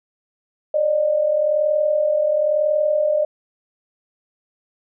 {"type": "tone pair together", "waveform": "sine", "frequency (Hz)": [566, 607], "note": ["C#5", "D#5"], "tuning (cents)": [36, -43], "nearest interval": "minor second", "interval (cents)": 121, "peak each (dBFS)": [-23, -16], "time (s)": [0.74, 3.25], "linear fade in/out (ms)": 5, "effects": []}